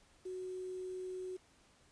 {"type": "tone with quantisation", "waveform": "sine", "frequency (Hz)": 370, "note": "F#4", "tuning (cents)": 0, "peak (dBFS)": -40, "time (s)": [0.25, 1.37], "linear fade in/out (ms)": 10, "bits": 10, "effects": ["pink hiss -67 dBFS RMS until 1.91 s", "resampled to 22050 Hz"]}